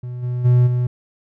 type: tone with level steps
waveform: triangle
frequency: 123.47 Hz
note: B2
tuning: in tune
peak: -24 / -18 / -8 / -14 dBFS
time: 0.03-0.87 s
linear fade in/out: 5 ms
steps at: 0.22 / 0.44 / 0.66 s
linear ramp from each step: 20 ms
effects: none